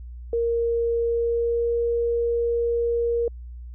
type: tone with pitch glide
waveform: sine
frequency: 466.2 to 469.7 Hz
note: A#4 to A#4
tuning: 0 to +13 cents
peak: -20 dBFS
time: 0.33-3.28 s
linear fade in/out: 2 ms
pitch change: +13 cents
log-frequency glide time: 1.03-1.73 s
effects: added 60 Hz sine -35 dBFS peak until 3.74 s